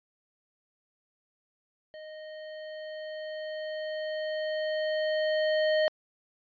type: tone with level ramp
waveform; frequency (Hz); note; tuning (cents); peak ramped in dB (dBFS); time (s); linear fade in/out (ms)
square; 620; D#5; -6; -43 to -23; 1.94-5.88; 0
effects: resampled to 11025 Hz